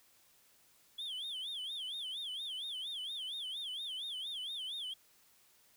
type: tone with vibrato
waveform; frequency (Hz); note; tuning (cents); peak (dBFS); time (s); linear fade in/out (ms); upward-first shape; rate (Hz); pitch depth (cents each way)
sine; 3322; G#7; 0; -36; 0.98-4.94; 10; sine; 4.3; 190
effects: tanh soft clip ceiling -38 dBFS + white hiss -67 dBFS RMS until 5.76 s